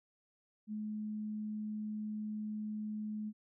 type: tone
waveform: sine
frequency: 213.1 Hz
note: G#3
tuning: 45 cents sharp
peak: -37 dBFS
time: 0.67-3.33 s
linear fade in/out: 50 ms
effects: none